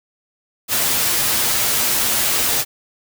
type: noise with comb filter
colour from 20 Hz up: white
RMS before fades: -18 dBFS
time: 0.68-2.65 s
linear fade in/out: 50 ms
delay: 8.6 ms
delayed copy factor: +0.55
effects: none